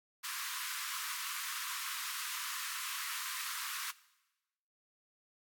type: high-pass noise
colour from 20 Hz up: pink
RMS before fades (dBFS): -40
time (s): 0.23-3.92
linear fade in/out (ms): 20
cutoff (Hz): 1000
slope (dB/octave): 96
effects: noise-tail reverb RT60 1.0 s tail -19 dB re dry + AAC 64 kbps